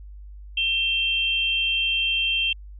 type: tone pair together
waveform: sine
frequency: 2700 / 3168 Hz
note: E7 / G7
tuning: +41 / +18 cents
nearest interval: minor third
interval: 277 cents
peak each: -23 dBFS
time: 0.57-2.53 s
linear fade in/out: 5 ms
effects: added 50 Hz sine -38 dBFS peak until 2.79 s